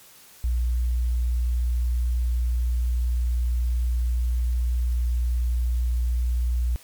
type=tone; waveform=sine; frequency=60.3 Hz; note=B1; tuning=41 cents flat; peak=-20 dBFS; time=0.44-6.76 s; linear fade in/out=0 ms; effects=white hiss -50 dBFS RMS until 6.83 s + MP3 96 kbps